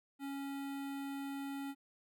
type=tone with notch filter; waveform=square; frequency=277.2 Hz; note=C#4; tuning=in tune; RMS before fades=-42 dBFS; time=0.19-1.75 s; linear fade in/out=50 ms; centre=5600 Hz; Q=1.3; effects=none